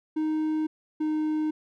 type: tone pair in turn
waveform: triangle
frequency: 311.1 / 308.6 Hz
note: D#4 / D#4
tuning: 0 / -14 cents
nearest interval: unison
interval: 14 cents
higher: first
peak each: -22 dBFS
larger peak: neither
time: 0.16-0.67 / 1-1.51 s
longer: neither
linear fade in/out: 10 ms
effects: none